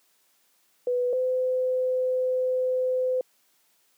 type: tone pair in turn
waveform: sine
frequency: 493.9 / 510.1 Hz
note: B4 / C5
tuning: 0 / -44 cents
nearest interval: minor second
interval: 56 cents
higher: second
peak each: -22 dBFS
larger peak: neither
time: 0.87-1.13 / 1.13-3.21 s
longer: second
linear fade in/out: 2 ms
effects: white hiss -66 dBFS RMS until 3.97 s + high-pass 200 Hz 12 dB/octave